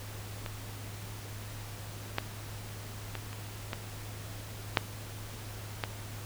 clicks, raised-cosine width 0.3 ms, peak -22 / -12 / -20 / -27 / -18 / -6 / -14 dBFS, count 7, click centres 0.462 / 2.184 / 3.153 / 3.33 / 3.732 / 4.772 / 5.838 s, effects added 104 Hz sine -42 dBFS peak until 6.25 s + pink hiss -46 dBFS RMS until 6.25 s

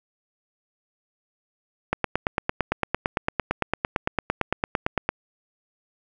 click train, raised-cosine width 0.5 ms, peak -6 dBFS, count 29, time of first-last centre 1.93-5.09 s, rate 8.86 Hz, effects none

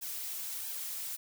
blue noise with flanger, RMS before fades -39 dBFS, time 0.01-1.17 s, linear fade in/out 20 ms, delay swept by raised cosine 1.2 to 4.6 ms, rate 1.5 Hz, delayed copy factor +0.65, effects none

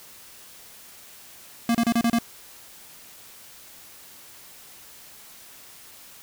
square tone bursts, 233.1 Hz, A#3, in tune, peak -19 dBFS, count 6, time 1.69-2.187 s, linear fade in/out 2 ms, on 57 ms, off 31 ms, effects white hiss -47 dBFS RMS until 6.22 s

